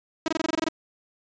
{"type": "tone bursts", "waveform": "sawtooth", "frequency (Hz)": 320.8, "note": "E4", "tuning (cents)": -47, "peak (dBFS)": -18, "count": 10, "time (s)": [0.26, 0.686], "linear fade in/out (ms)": 2, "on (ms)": 21, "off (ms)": 24, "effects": ["resampled to 16000 Hz"]}